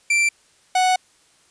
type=tone pair in turn; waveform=45% pulse; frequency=2349 / 739.9 Hz; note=D7 / F#5; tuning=0 / 0 cents; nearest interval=octave + minor sixth; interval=2000 cents; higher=first; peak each=-15 dBFS; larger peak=neither; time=0.1-0.29 / 0.75-0.96 s; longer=second; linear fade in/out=5 ms; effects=white hiss -57 dBFS RMS until 1.5 s + resampled to 22050 Hz